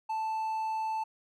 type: tone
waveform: triangle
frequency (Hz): 880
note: A5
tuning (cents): 0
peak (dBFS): -28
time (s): 0.09-1.04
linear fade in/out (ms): 10
effects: none